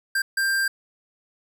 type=tone bursts at uneven times; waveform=square; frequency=1585 Hz; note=G6; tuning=19 cents sharp; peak=-21 dBFS; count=2; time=0.15-0.22 / 0.37-0.68 s; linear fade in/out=5 ms; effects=none